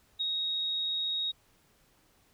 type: tone with ADSR envelope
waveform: sine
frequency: 3766 Hz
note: A#7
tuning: 17 cents sharp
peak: -27 dBFS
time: 0.19-1.32 s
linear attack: 20 ms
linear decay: 14 ms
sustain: -2 dB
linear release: 17 ms
effects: pink hiss -66 dBFS RMS until 2.33 s